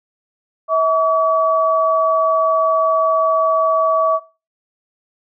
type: tone pair together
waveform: sine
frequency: 645.2 / 1140 Hz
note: E5 / C#6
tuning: -37 / +48 cents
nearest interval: minor seventh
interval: 985 cents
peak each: -15 dBFS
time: 0.68-4.2 s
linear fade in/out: 50 ms
effects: noise-tail reverb RT60 0.3 s tail -17 dB re dry